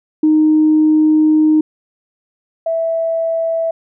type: tone pair in turn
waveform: sine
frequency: 309.4 / 657.7 Hz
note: D#4 / E5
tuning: -10 / -4 cents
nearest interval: octave + minor second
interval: 1306 cents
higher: second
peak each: -7 / -14 dBFS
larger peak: first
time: 0.23-1.61 / 2.66-3.71 s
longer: first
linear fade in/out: 5 ms
effects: tanh soft clip ceiling -3 dBFS